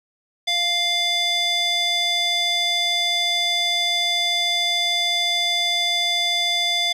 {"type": "tone with band-pass filter", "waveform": "square", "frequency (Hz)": 698.5, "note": "F5", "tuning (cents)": 0, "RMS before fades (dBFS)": -21, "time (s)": [0.47, 6.93], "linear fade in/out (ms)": 10, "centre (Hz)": 3600, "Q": 2.5, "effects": []}